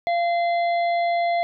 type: harmonic tone with a mistuned harmonic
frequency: 689 Hz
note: F5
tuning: 24 cents flat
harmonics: 1 / 3 / 5 / 6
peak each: -19 / -30 / -40 / -42 dBFS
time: 0.07-1.43 s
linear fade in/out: 0 ms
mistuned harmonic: 5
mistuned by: -17 cents
effects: none